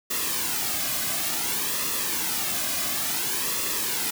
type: noise with flanger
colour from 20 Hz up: white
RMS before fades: -27 dBFS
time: 0.1-4.11 s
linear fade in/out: 10 ms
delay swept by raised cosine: 1.3 to 2.22 ms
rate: 0.57 Hz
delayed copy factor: -0.6
effects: none